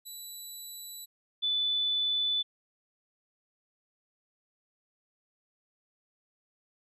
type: tone pair in turn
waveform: 5% pulse / sine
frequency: 3951 / 3491 Hz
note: B7 / A7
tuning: 0 / -14 cents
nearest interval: major second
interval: 214 cents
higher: first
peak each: -32 / -26 dBFS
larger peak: second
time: 0.05-1.06 / 1.42-2.43 s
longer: neither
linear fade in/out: 20 ms
effects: resampled to 32000 Hz